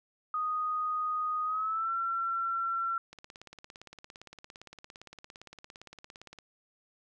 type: tone with pitch glide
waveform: sine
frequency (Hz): 1243 to 1355.5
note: D#6 to E6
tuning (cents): -2 to +48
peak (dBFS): -29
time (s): 0.34-2.98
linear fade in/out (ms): 2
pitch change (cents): +150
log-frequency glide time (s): 1.44-1.93
type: click train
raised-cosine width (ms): 0.2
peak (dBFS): -30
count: 58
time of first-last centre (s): 3.13-6.387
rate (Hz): 17.5
effects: none